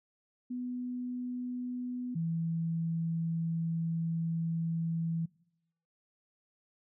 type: tone pair in turn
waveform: sine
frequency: 248.2 / 164.99 Hz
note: B3 / E3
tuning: +9 / +2 cents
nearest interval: perfect fifth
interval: 707 cents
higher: first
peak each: -34 / -30 dBFS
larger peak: second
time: 0.5-2.15 / 2.15-5.26 s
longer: second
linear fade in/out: 10 ms
effects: noise-tail reverb RT60 0.8 s tail -23 dB re dry